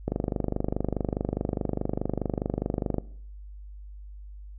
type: click train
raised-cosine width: 2 ms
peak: -13 dBFS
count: 73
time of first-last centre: 0.08-2.983 s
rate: 24.8 Hz
effects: noise-tail reverb RT60 0.6 s tail -20 dB re dry + added 50 Hz sine -40 dBFS peak until 4.58 s